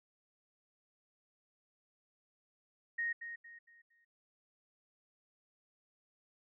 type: tone with echo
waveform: sine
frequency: 1864.7 Hz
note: A#6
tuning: in tune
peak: -33 dBFS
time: 2.98-3.13 s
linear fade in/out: 10 ms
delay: 230 ms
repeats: 4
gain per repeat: -9 dB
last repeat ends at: 4.05 s
effects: none